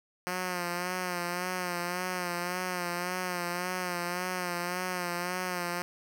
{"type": "tone with vibrato", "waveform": "5% pulse", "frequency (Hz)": 178.8, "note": "F3", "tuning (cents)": 41, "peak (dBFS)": -20, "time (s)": [0.27, 5.82], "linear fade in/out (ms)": 0, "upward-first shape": "sine", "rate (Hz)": 1.8, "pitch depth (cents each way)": 46, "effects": []}